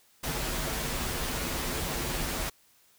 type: noise with comb filter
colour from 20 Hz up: pink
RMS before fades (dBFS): -32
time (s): 0.23-2.5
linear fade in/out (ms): 10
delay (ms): 10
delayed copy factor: -0.6
effects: white hiss -63 dBFS RMS until 2.98 s